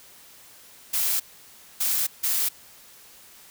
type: noise bursts at uneven times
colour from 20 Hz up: blue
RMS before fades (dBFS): -24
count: 3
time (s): 0.93-1.2 / 1.8-2.07 / 2.23-2.49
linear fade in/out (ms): 10
effects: white hiss -50 dBFS RMS until 3.5 s